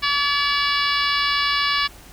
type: harmonic tone with a mistuned harmonic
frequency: 572 Hz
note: D5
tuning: 46 cents flat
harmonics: 2 / 3 / 4 / 5 / 6 / 7 / 8 / 9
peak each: -23 / -25 / -26 / -27 / -28 / -28 / -29 / -30 dBFS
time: 0.02-1.88 s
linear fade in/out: 20 ms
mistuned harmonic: 9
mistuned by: +19 cents
effects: added 50 Hz sine -45 dBFS peak until 2.12 s + pink hiss -45 dBFS RMS until 2.12 s